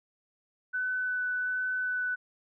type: tone with vibrato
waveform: sine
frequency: 1500 Hz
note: F#6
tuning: 23 cents sharp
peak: -28 dBFS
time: 0.73-2.16 s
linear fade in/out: 20 ms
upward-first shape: sine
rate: 1.3 Hz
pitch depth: 9 cents each way
effects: none